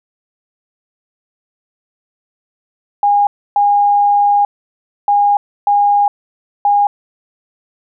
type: tone bursts at uneven times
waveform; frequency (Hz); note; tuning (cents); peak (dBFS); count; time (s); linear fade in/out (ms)
sine; 816; G#5; -31; -8; 5; 3.03-3.27 / 3.56-4.45 / 5.08-5.37 / 5.67-6.08 / 6.65-6.87; 2
effects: none